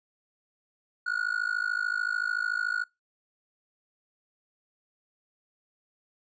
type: tone with amplitude modulation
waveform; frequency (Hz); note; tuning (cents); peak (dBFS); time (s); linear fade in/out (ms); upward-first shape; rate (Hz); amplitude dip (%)
triangle; 1451; F#6; -34; -21; 1.06-2.84; 10; sine; 53.6; 95
effects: noise-tail reverb RT60 0.2 s tail -22 dB re dry + resampled to 16000 Hz